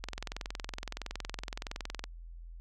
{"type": "click train", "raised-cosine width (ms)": 0.2, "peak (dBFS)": -20, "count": 44, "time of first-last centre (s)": [0.04, 2.04], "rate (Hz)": 21.5, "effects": ["added 42 Hz sine -44 dBFS peak until 2.6 s"]}